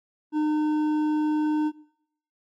sine tone with hard clipping, 304.5 Hz, D#4, 37 cents flat, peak -23 dBFS, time 0.32-1.72 s, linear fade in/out 50 ms, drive 7 dB, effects noise-tail reverb RT60 0.7 s tail -20 dB re dry + AAC 64 kbps

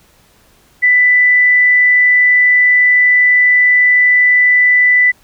sine tone, 1987 Hz, B6, 10 cents sharp, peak -6 dBFS, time 0.82-5.12 s, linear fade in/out 20 ms, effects pink hiss -50 dBFS RMS until 5.23 s

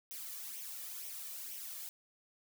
blue noise with flanger, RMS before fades -45 dBFS, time 0.11-1.89 s, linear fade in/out 0 ms, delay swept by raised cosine 0.33 to 1.73 ms, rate 2.1 Hz, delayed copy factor +0.6, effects none

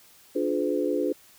sine chord, D diminished seventh, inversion none, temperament just, 293.7 / 352.4 / 422.9 / 507.5 Hz, D4 / F4 / Ab4 / Cb5, 0 / +16 / +31 / +47 cents, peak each -28 / -29 / -29 / -29 dBFS, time 0.35-1.13 s, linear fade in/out 10 ms, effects white hiss -55 dBFS RMS until 1.38 s

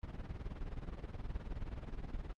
brown noise with tremolo, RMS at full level -40 dBFS, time 0.03-2.33 s, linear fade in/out 0 ms, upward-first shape sine, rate 19 Hz, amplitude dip 75%, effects low-pass 4000 Hz 12 dB/octave + Opus 32 kbps

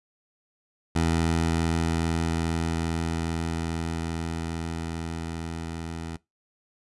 15% pulse tone with level ramp, 82.41 Hz, E2, in tune, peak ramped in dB -15 to -27 dBFS, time 0.95-6.17 s, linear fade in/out 10 ms, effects noise-tail reverb RT60 0.2 s tail -22 dB re dry + resampled to 24000 Hz

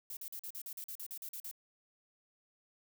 violet noise bursts, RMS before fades -44 dBFS, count 13, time 0.1-1.513 s, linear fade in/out 2 ms, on 69 ms, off 43 ms, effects none

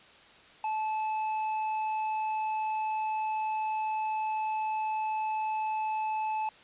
sine tone with tanh clipping, 868 Hz, A5, 24 cents flat, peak -30 dBFS, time 0.64-6.49 s, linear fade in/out 2 ms, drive 7 dB, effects white hiss -55 dBFS RMS until 6.63 s + resampled to 8000 Hz

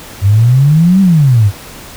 sine exponential two-way sweep, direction up then down, 94.3 to 197.6 to 94.3 Hz, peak -4 dBFS, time 0.21-1.52 s, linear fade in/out 50 ms, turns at 1.01 s, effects pink hiss -31 dBFS RMS until 1.96 s

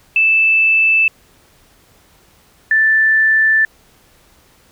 sine tone pair in turn, 2637 / 1763.6 Hz, E7 / A6, 0 / +4 cents, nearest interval perfect fifth, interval 696 cents, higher first, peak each -9 dBFS, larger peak neither, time 0.16-1.08 / 2.71-3.65 s, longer second, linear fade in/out 2 ms, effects pink hiss -51 dBFS RMS until 4.71 s

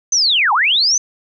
sine linear two-way sweep, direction down then up, 6272 to 784 to 6272 Hz, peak -11 dBFS, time 0.12-0.98 s, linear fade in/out 5 ms, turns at 0.53 s, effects none

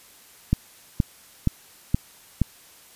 click train, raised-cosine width 5 ms, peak -6 dBFS, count 5, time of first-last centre 0.53-2.417 s, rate 2.12 Hz, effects white hiss -51 dBFS RMS until 2.95 s + resampled to 32000 Hz

